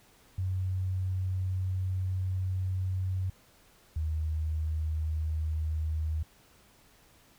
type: tone pair in turn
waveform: sine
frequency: 93.2 / 78.37 Hz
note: F#2 / D#2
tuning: +13 / +13 cents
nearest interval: minor third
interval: 300 cents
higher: first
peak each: -28 dBFS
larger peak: neither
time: 0.38-3.3 / 3.96-6.23 s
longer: first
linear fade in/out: 5 ms
effects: pink hiss -61 dBFS RMS until 7.38 s